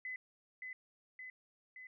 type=tone with echo; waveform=sine; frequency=2020 Hz; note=B6; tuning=39 cents sharp; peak=-40 dBFS; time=0.05-0.16 s; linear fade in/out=2 ms; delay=570 ms; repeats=3; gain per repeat=-3 dB; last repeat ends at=1.87 s; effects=none